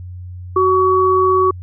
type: tone pair together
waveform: sine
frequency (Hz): 373.5 / 1129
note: F#4 / C#6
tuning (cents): +16 / +31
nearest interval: octave + perfect fifth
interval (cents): 1915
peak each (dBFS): -13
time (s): 0.56-1.51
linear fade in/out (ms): 5
effects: added 90 Hz sine -28 dBFS peak until 1.62 s